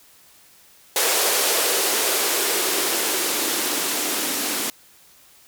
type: noise with band-pass filter sweep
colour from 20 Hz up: violet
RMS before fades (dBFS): -22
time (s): 0.96-4.7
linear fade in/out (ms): 2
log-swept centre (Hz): 480 to 260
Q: 3.2
effects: white hiss -52 dBFS RMS until 5.47 s